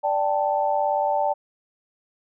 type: chord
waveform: sine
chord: D suspended fourth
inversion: none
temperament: just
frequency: 587.3 / 783.1 / 881 Hz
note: D5 / G5 / A5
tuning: 0 / -2 / +2 cents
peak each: -24 dBFS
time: 0.03-1.34 s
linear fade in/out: 20 ms
effects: none